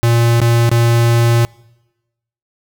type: tone with dropouts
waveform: square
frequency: 117.3 Hz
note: A#2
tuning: 11 cents sharp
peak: -10 dBFS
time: 0.03-1.45 s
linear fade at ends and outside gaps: 0 ms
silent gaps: 0.402-0.416 / 0.693-0.715 s
effects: noise-tail reverb RT60 1.0 s tail -25 dB re dry